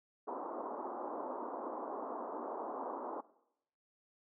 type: band-pass noise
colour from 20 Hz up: white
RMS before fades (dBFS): -42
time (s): 0.27-3.21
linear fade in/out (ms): 10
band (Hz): 250 to 1100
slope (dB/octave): 48
effects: noise-tail reverb RT60 0.8 s tail -19 dB re dry